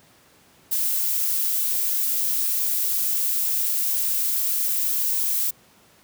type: noise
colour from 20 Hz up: violet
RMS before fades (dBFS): -23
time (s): 0.71-5.51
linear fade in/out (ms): 10
effects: pink hiss -55 dBFS RMS until 6.03 s + high-pass 100 Hz 12 dB/octave